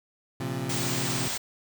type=chord; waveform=25% pulse; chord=Bb suspended second; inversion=none; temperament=equal with one note detuned; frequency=116.54 / 133.72 / 174.61 Hz; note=Bb2 / C3 / F3; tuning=0 / +38 / 0 cents; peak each=-32 / -28 / -33 dBFS; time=0.4-1.28 s; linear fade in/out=5 ms
type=band-stop noise; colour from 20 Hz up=white; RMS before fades=-31 dBFS; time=0.69-1.38 s; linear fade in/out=10 ms; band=9300 to 16000 Hz; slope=96 dB/octave
effects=none